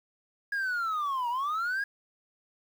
sine linear two-way sweep, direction down then up, 1661.2 to 932.3 to 1661.2 Hz, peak -25 dBFS, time 0.52-1.84 s, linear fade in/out 5 ms, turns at 1.29 s, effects tanh soft clip ceiling -27 dBFS + 9-bit

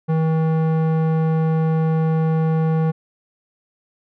square tone with low-pass filter, 160 Hz, D#3, 49 cents sharp, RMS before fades -18 dBFS, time 0.08-2.92 s, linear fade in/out 20 ms, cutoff 1000 Hz, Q 0.68, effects none

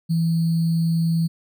sine tone with sample-and-hold, 165.1 Hz, E3, 3 cents sharp, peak -17 dBFS, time 0.09-1.28 s, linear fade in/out 20 ms, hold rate 4410 Hz, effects none

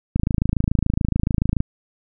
click train, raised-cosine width 5 ms, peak -6 dBFS, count 40, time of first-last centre 0.16-1.604 s, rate 27 Hz, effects none

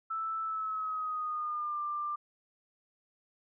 sine tone with pitch glide, 1318.5 to 1188.3 Hz, E6 to D6, 0 to +20 cents, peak -32 dBFS, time 0.1-2.16 s, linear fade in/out 10 ms, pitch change -180 cents, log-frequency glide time 0.43-1.81 s, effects none

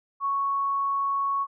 sine tone, 1108.7 Hz, C#6, in tune, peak -23 dBFS, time 0.2-1.47 s, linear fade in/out 50 ms, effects none

